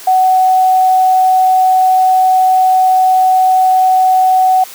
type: tone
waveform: sine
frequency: 748 Hz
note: F#5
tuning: 19 cents sharp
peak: -6 dBFS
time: 0.07-4.64 s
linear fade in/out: 5 ms
effects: white hiss -32 dBFS RMS until 4.74 s + high-pass 300 Hz 12 dB/octave